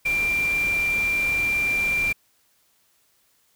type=tone in noise; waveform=sine; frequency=2370 Hz; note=D7; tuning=15 cents sharp; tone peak=-20 dBFS; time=0.05-2.13 s; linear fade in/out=10 ms; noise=pink; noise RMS=-35 dBFS; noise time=0.05-2.13 s; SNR=+12 dB; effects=white hiss -64 dBFS RMS until 3.55 s